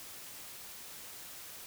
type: silence
effects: white hiss -48 dBFS RMS until 1.66 s